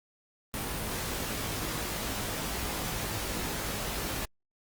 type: noise with comb filter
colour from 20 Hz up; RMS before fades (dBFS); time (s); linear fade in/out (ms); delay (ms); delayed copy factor
pink; -34; 0.54-4.25; 0; 19; +0.65
effects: Opus 32 kbps